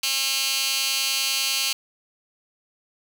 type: tone with high-pass filter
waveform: 15% pulse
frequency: 270 Hz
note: C#4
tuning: 45 cents flat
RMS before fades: -24 dBFS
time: 0.03-1.73 s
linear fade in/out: 5 ms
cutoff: 3500 Hz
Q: 1.6
effects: none